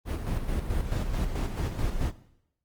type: noise with tremolo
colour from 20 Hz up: brown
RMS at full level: -27 dBFS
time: 0.05-2.12 s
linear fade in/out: 50 ms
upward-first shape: square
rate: 4.6 Hz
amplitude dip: 50%
effects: noise-tail reverb RT60 0.8 s tail -17 dB re dry + Opus 32 kbps